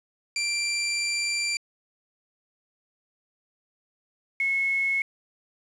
20% pulse / sine tone pair in turn, 2359 / 2185 Hz, D7 / C#7, +7 / -26 cents, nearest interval minor second, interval 133 cents, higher first, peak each -20 / -22 dBFS, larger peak first, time 0.36-1.57 / 4.4-5.02 s, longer first, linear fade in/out 2 ms, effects resampled to 22050 Hz + 8-bit

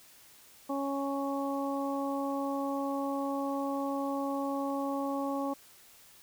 harmonic tone, 277.2 Hz, C#4, in tune, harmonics 1 / 2 / 3 / 4, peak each -33 / -36 / -38 / -39 dBFS, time 0.69-5.54 s, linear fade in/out 10 ms, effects white hiss -57 dBFS RMS until 6.22 s

